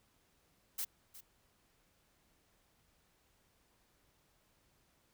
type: noise with echo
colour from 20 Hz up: blue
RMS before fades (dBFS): -38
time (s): 0.78-0.85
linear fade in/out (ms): 10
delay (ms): 360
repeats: 1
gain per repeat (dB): -15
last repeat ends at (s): 1.21
effects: pink hiss -73 dBFS RMS until 5.13 s